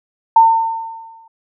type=tone with exponential decay; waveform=sine; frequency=905 Hz; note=A5; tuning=48 cents sharp; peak=-3 dBFS; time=0.36-1.28 s; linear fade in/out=5 ms; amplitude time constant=200 ms; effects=none